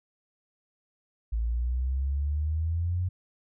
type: exponential sweep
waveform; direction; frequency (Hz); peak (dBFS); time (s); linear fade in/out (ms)
sine; up; 55 to 92.1; -25; 1.32-3.09; 10
effects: none